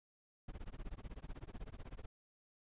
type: noise with tremolo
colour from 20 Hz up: brown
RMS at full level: -44 dBFS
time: 0.48-2.06 s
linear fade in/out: 5 ms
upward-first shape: sine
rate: 16 Hz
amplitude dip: 100%
effects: resampled to 8000 Hz